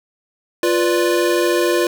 square chord, B diminished, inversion second, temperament equal, 349.2 / 493.9 / 587.3 Hz, F4 / B4 / D5, 0 / 0 / 0 cents, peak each -17 / -21 / -22 dBFS, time 0.63-1.87 s, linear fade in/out 2 ms, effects none

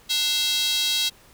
square tone with high-pass filter, 296.1 Hz, D4, 14 cents sharp, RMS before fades -23 dBFS, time 0.09-1.1 s, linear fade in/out 20 ms, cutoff 3700 Hz, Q 4, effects pink hiss -53 dBFS RMS until 1.33 s

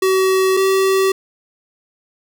square tone pair in turn, 378.8 / 384.1 Hz, F#4 / G4, +41 / -35 cents, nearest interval unison, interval 24 cents, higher second, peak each -13 dBFS, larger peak neither, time 0.02-0.57 / 0.57-1.12 s, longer neither, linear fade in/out 5 ms, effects none

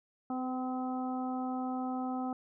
harmonic tone with a mistuned harmonic, 256.2 Hz, C4, 36 cents flat, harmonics 1 / 2 / 3 / 4 / 5, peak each -34 / -46 / -38 / -49 / -45 dBFS, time 0.3-2.33 s, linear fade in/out 2 ms, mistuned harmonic 2, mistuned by -16 cents, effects none

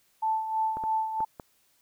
sine tone with tremolo, 880 Hz, A5, in tune, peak -23 dBFS, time 0.22-1.25 s, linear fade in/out 10 ms, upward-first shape sine, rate 3.1 Hz, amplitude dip 60%
clicks, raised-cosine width 1 ms, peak -24 dBFS, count 4, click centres 0.77 / 0.838 / 1.205 / 1.398 s
effects white hiss -67 dBFS RMS until 1.81 s

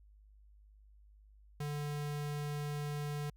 square tone, 146.83 Hz, D3, in tune, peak -37 dBFS, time 1.6-3.3 s, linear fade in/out 5 ms, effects added 51 Hz sine -58 dBFS peak until 3.36 s

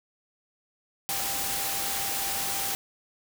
sine tone in noise, 789 Hz, G5, 11 cents sharp, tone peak -38 dBFS, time 1.09-2.75 s, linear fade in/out 0 ms, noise white, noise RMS -30 dBFS, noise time 1.09-2.75 s, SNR -11 dB, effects none

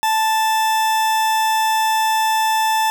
40% pulse tone, 880 Hz, A5, in tune, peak -14 dBFS, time 0.03-2.9 s, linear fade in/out 0 ms, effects none

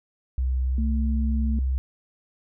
sine tone with pitch glide, 64 to 65.23 Hz, C2 to C2, -38 to -5 cents, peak -21 dBFS, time 0.38-1.78 s, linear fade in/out 0 ms, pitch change +33 cents, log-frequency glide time 0.62-0.88 s
sine tone, 223 Hz, A3, 23 cents sharp, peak -27 dBFS, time 0.78-1.59 s, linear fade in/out 2 ms
effects none

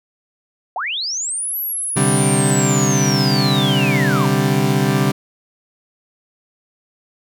sine linear two-way sweep, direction up then down, 646 to 11840 to 919 Hz, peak -20 dBFS, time 0.76-4.26 s, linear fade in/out 2 ms, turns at 1.58 s
30% pulse chord, C suspended second, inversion none, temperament equal, 130.81 / 146.83 / 196 Hz, C3 / D3 / G3, 0 / 0 / 0 cents, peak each -16 dBFS, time 1.96-5.12 s, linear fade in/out 10 ms
effects none

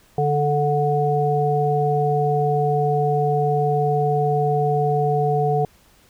harmonic tone, 146.6 Hz, D3, 3 cents flat, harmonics 1 / 3 / 5, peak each -21 / -21 / -21 dBFS, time 0.18-5.65 s, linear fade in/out 2 ms, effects pink hiss -55 dBFS RMS until 6.09 s

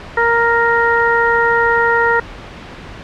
harmonic tone, 466.2 Hz, A#4, in tune, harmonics 1 / 2 / 3 / 4, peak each -16 / -16 / -16 / -16 dBFS, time 0.17-2.2 s, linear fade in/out 5 ms, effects pink hiss -32 dBFS RMS until 3.03 s + low-pass 3000 Hz 12 dB/octave

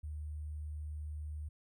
sine tone with sample-and-hold, 75.6 Hz, D#2, 49 cents flat, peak -39 dBFS, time 0.03-1.49 s, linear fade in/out 10 ms, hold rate 8820 Hz, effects none

